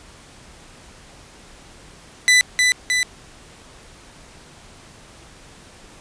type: tone with echo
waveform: sawtooth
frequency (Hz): 1993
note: B6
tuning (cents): +15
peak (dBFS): -7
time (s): 2.28-2.41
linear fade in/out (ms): 0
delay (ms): 310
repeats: 2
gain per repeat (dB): -3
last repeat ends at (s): 3.03
effects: pink hiss -45 dBFS RMS until 6 s + resampled to 22050 Hz